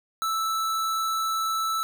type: tone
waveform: square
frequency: 1317 Hz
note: E6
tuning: 2 cents flat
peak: -25 dBFS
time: 0.22-1.83 s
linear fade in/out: 0 ms
effects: none